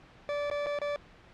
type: tone with dropouts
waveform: 40% pulse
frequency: 581 Hz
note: D5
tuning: 19 cents flat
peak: -29 dBFS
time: 0.29-0.96 s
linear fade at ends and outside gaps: 0 ms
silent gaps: 0.5-0.513 / 0.661-0.667 / 0.788-0.816 s
effects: pink hiss -55 dBFS RMS until 1.33 s + low-pass 3000 Hz 12 dB/octave